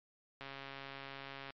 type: click train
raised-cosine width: 0.3 ms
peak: -30 dBFS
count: 151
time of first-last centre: 0.41-1.505 s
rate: 137 Hz
effects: low-pass 5000 Hz 12 dB/octave + MP3 48 kbps